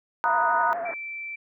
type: chord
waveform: sine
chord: B major seventh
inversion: third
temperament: equal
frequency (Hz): 932.3 / 987.8 / 1244.5 / 1480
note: A#5 / B5 / D#6 / F#6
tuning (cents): 0 / 0 / 0 / 0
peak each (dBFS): -23 / -29 / -26 / -27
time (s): 0.24-0.73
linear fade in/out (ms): 0
type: low-pass noise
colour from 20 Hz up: white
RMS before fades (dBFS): -39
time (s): 0.25-0.94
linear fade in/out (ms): 2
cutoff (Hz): 1800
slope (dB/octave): 48
type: tone with vibrato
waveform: sine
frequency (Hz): 687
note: F5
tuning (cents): -29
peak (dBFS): -28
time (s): 0.25-0.91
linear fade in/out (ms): 2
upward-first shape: triangle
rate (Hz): 12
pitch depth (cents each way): 68
type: tone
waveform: sine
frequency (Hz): 2334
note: D7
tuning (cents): -11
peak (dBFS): -32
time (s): 0.85-1.36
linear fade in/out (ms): 10
effects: high-pass 300 Hz 12 dB/octave

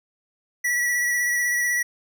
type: tone with vibrato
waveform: square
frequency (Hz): 1942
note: B6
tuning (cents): -30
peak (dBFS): -21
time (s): 0.64-1.83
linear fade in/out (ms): 10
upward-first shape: sine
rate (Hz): 16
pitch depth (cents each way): 20
effects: none

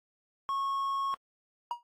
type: tone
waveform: triangle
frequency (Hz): 1096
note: C#6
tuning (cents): -20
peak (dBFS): -27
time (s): 0.49-1.14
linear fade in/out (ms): 0
type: tone with exponential decay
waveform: triangle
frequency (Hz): 954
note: A#5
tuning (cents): +40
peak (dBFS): -25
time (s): 1.71-1.83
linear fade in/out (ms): 1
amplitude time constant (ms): 24
effects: AAC 48 kbps

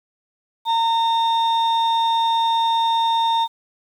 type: tone pair together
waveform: sine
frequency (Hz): 915 / 3660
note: A#5 / A#7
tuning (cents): -32 / -32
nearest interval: 2 octaves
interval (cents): 2400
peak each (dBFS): -15 / -23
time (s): 0.65-3.48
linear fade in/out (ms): 50
effects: tanh soft clip ceiling -12 dBFS + 8-bit

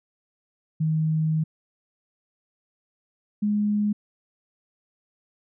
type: tone pair in turn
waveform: sine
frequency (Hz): 157.4 / 208.2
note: D#3 / G#3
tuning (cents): +20 / +5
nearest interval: perfect fourth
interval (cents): 485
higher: second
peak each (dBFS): -20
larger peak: neither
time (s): 0.8-1.44 / 3.42-3.93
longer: first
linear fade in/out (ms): 10
effects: none

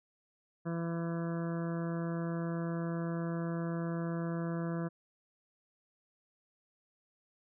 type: harmonic tone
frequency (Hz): 167.8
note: E3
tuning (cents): +31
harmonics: 1 / 2 / 3 / 4 / 6 / 7 / 8 / 9 / 10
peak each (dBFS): -34 / -40 / -44 / -46 / -50 / -51 / -52 / -53 / -54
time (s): 0.65-4.89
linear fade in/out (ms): 20
effects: none

